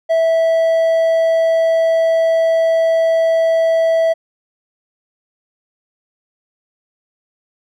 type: tone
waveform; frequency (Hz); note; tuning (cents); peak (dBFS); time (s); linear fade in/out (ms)
triangle; 655; E5; -11; -9; 0.09-4.14; 20
effects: none